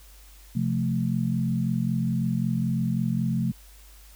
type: chord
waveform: sine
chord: F major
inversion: second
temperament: equal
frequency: 130.81 / 174.61 / 220 Hz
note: C3 / F3 / A3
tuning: 0 / 0 / 0 cents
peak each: -27 dBFS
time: 0.55-3.52 s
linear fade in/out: 10 ms
effects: added 50 Hz sine -48 dBFS peak until 4.15 s + white hiss -54 dBFS RMS until 4.15 s